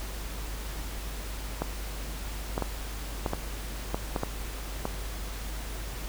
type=clicks; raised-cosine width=1 ms; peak=-14 dBFS; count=9; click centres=1.62 / 2.579 / 2.623 / 3.262 / 3.334 / 3.945 / 4.162 / 4.234 / 4.854 s; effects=added 50 Hz sine -35 dBFS peak until 6.08 s + pink hiss -41 dBFS RMS until 6.08 s